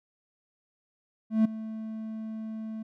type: tone with ADSR envelope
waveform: triangle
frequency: 220 Hz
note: A3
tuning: in tune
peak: -15 dBFS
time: 1.3-2.83 s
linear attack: 150 ms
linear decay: 7 ms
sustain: -17 dB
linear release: 9 ms
effects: none